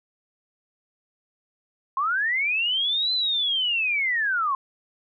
sine linear two-way sweep, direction up then down, 1039 to 4087 to 1039 Hz, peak -21 dBFS, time 1.97-4.55 s, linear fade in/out 2 ms, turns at 3.13 s, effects none

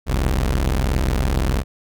sawtooth tone pair together, 41.45 / 65.8 Hz, E1 / C2, +10 / +10 cents, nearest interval minor sixth, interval 800 cents, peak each -16 dBFS, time 0.06-1.64 s, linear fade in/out 50 ms, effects none

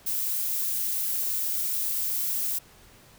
violet noise, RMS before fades -28 dBFS, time 0.06-2.59 s, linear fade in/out 10 ms, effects pink hiss -54 dBFS RMS until 3.18 s

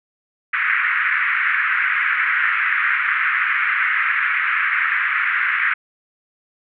white band-pass noise, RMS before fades -19 dBFS, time 0.53-5.74 s, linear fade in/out 10 ms, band 1300 to 2200 Hz, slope 48 dB/octave, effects none

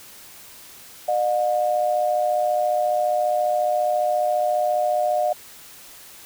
sine tone pair together, 605.4 / 720 Hz, D#5 / F#5, -48 / -47 cents, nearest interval minor third, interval 301 cents, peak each -21 dBFS, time 1.08-5.33 s, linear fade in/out 5 ms, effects white hiss -44 dBFS RMS until 6.25 s

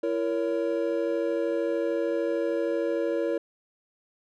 triangle chord, A# diminished, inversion second, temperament just, 335.6 / 466.2 / 559.4 Hz, E4 / A#4 / C#5, +31 / 0 / +16 cents, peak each -27 dBFS, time 0.03-3.38 s, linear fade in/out 5 ms, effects none

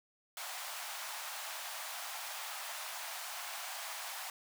pink high-pass noise, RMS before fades -43 dBFS, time 0.37-4.3 s, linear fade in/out 2 ms, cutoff 660 Hz, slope 48 dB/octave, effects none

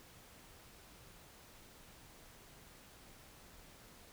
silence, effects pink hiss -59 dBFS RMS until 4.12 s

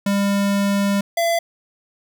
square tone pair in turn, 200 / 676 Hz, G3 / E5, +35 / +43 cents, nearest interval octave + major sixth, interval 2108 cents, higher second, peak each -17 dBFS, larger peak neither, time 0.06-1.01 / 1.17-1.39 s, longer first, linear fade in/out 5 ms, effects none

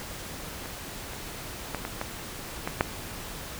clicks, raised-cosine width 0.5 ms, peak -22 / -24 / -15 / -16 / -14 / -14 / -6 dBFS, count 7, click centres 0.658 / 1.134 / 1.747 / 1.851 / 2.014 / 2.675 / 2.809 s, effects pink hiss -39 dBFS RMS until 3.59 s

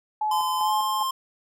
sine tone with tremolo, 855 Hz, A5, 50 cents flat, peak -22 dBFS, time 0.21-1.03 s, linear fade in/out 5 ms, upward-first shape square, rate 2.5 Hz, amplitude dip 50%
square tone with pitch glide, 1025 to 1055 Hz, C6 to C6, -36 to +14 cents, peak -25 dBFS, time 0.31-1.11 s, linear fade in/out 5 ms, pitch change +50 cents, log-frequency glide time 0.6-0.73 s
effects none

